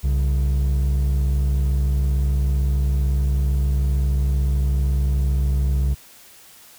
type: tone pair together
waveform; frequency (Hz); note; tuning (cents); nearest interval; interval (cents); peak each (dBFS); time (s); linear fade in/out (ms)
triangle; 65.6 / 139; C2 / C#3; +5 / +5; octave + minor second; 1300; -15 / -24; 0.03-5.95; 20
effects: white hiss -47 dBFS RMS until 6.78 s